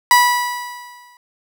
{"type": "tone with exponential decay", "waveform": "30% pulse", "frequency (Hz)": 978, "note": "B5", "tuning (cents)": -17, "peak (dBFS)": -4, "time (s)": [0.11, 1.17], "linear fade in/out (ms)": 1, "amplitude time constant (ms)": 230, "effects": []}